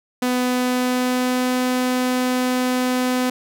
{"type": "tone with pitch glide", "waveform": "sawtooth", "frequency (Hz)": [249.9, 252.4], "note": ["B3", "B3"], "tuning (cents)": [21, 38], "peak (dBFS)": -14, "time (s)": [0.22, 3.3], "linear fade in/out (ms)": 5, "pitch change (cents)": 17, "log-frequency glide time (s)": [0.44, 1.55], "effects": []}